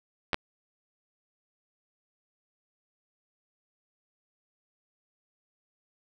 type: clicks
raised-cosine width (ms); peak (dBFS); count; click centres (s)
0.3; -10; 2; 0.332 / 0.344
effects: none